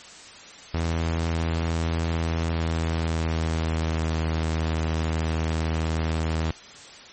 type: tone with pitch glide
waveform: sawtooth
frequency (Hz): 82.41 to 80.06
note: E2 to D#2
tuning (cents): 0 to +50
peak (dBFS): -19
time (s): 0.74-6.51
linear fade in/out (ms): 0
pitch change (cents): -50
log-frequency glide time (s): 2.39-4.16
effects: white hiss -44 dBFS RMS until 7.12 s + MP3 32 kbps